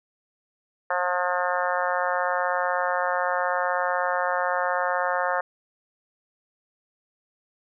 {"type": "harmonic tone", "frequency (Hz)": 179.2, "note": "F3", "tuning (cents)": 45, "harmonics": [3, 4, 5, 6, 7, 8, 9, 10], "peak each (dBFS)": [-28, -29, -30, -31, -31, -32, -33, -33], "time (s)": [0.9, 5.41], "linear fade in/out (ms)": 5, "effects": []}